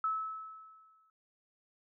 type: tone with exponential decay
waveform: sine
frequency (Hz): 1300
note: E6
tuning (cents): -24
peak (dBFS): -28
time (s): 0.04-1.1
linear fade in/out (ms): 2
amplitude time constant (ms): 230
effects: none